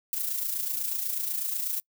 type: noise with amplitude modulation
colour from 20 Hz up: violet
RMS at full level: -28 dBFS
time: 0.13-1.8 s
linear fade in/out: 0 ms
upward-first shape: sine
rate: 28.1 Hz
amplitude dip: 55%
effects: noise-tail reverb RT60 0.1 s tail -26 dB re dry